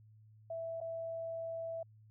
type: tone with dropouts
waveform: sine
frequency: 659.3 Hz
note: E5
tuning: in tune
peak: -38 dBFS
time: 0.5-1.83 s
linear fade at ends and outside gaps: 5 ms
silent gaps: 0.804-0.812 s
effects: added 108 Hz sine -58 dBFS peak until 2.1 s